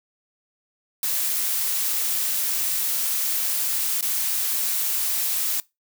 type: noise with dropouts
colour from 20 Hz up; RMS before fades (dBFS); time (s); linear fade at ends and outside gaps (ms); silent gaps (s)
blue; -24; 1.03-5.6; 1; 4.009-4.026
effects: noise-tail reverb RT60 0.2 s tail -21 dB re dry